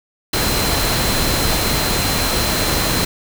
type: tone in noise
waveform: sine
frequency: 4100 Hz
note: C8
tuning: 36 cents flat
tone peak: -25 dBFS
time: 0.33-3.05 s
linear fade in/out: 5 ms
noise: pink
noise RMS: -18 dBFS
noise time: 0.33-3.05 s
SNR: -10 dB
effects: none